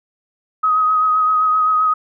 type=tone with vibrato; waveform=sine; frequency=1261 Hz; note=D#6; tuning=23 cents sharp; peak=-12 dBFS; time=0.63-1.94 s; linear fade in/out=10 ms; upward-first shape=triangle; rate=7.7 Hz; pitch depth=26 cents each way; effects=none